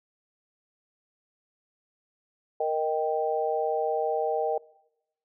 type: chord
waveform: sine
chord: Eb major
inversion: second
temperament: equal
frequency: 466.2 / 622.3 / 784 Hz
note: Bb4 / Eb5 / G5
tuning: 0 / 0 / 0 cents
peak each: -28 / -29 / -29 dBFS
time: 2.6-4.58 s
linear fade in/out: 5 ms
effects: noise-tail reverb RT60 0.9 s tail -23 dB re dry

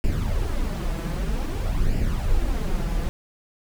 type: noise with flanger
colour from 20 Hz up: brown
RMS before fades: -23 dBFS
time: 0.04-3.09 s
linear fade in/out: 0 ms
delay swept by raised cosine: 0.4 to 6 ms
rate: 0.52 Hz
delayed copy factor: +0.6
effects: none

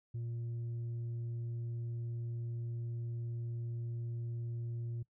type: tone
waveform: sine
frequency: 117.4 Hz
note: A#2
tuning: 13 cents sharp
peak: -34 dBFS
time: 0.14-5.03 s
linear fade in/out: 10 ms
effects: noise-tail reverb RT60 0.1 s tail -23 dB re dry + tanh soft clip ceiling -36 dBFS

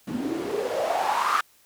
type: noise with band-pass filter sweep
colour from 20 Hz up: white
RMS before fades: -26 dBFS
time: 0.07-1.41 s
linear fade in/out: 5 ms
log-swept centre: 220 to 1300 Hz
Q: 6.7
effects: white hiss -59 dBFS RMS until 1.65 s

